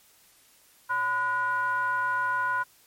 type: ring-modulated tone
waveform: triangle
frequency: 223.2 Hz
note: A3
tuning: 25 cents sharp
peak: -19 dBFS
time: 0.89-2.64 s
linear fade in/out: 20 ms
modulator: 1230 Hz
effects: white hiss -59 dBFS RMS until 2.86 s + MP3 64 kbps